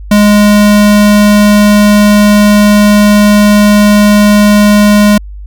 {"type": "tone", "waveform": "square", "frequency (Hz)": 207.4, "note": "G#3", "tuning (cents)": -2, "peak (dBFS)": -3, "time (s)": [0.11, 5.18], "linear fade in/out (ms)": 5, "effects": ["added 50 Hz sine -22 dBFS peak until 5.46 s"]}